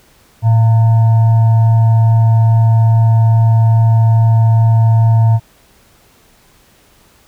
sine tone with frequency modulation, 112.2 Hz, A2, 34 cents sharp, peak -6 dBFS, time 0.42-5.4 s, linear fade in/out 50 ms, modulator 801 Hz, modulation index 0.22, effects pink hiss -49 dBFS RMS until 7.27 s

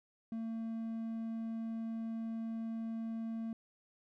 triangle tone, 225.9 Hz, A3, 46 cents sharp, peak -35 dBFS, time 0.32-3.53 s, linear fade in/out 2 ms, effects none

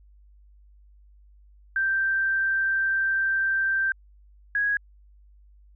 sine tone pair in turn, 1568 / 1655.6 Hz, G6 / G#6, 0 / -6 cents, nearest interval minor second, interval 94 cents, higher second, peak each -21 dBFS, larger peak neither, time 1.76-3.92 / 4.55-4.77 s, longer first, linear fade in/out 2 ms, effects added 50 Hz sine -51 dBFS peak until 5.75 s

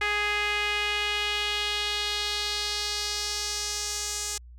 sawtooth tone with band-pass filter sweep, 415.3 Hz, G#4, in tune, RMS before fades -29 dBFS, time 0.01-4.38 s, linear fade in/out 5 ms, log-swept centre 2100 to 7000 Hz, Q 2.2, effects added 60 Hz sine -44 dBFS peak until 4.58 s

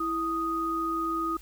sine tone pair together, 329.6 / 1244.5 Hz, E4 / D#6, 0 / 0 cents, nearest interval octave + major seventh, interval 2300 cents, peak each -31 / -28 dBFS, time 0-1.37 s, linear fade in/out 5 ms, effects added 50 Hz sine -48 dBFS peak until 1.41 s + white hiss -55 dBFS RMS until 1.41 s

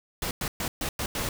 pink noise bursts at uneven times, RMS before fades -30 dBFS, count 6, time 0.22-0.31 / 0.41-0.48 / 0.6-0.68 / 0.81-0.89 / 0.99-1.06 / 1.15-1.29 s, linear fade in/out 2 ms, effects none

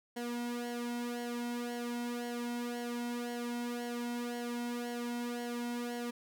sawtooth tone with flanger, 240 Hz, B3, 49 cents flat, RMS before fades -38 dBFS, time 0.16-6.11 s, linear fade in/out 10 ms, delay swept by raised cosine 0.8 to 1.76 ms, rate 1.9 Hz, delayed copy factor -0.75, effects none

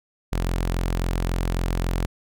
sawtooth tone, 43.65 Hz, F1, in tune, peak -18 dBFS, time 0.32-2.06 s, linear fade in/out 10 ms, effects none

